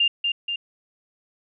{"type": "tone with echo", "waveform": "sine", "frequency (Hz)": 2800, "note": "F7", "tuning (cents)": 4, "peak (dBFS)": -16, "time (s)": [0, 0.08], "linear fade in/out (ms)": 5, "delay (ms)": 240, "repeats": 2, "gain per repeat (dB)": -4, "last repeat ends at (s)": 0.56, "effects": []}